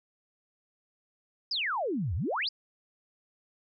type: exponential two-way sweep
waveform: sine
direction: down then up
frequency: 5310 to 72.9 to 5310 Hz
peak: -28 dBFS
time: 1.51-2.49 s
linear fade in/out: 5 ms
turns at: 2.15 s
effects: none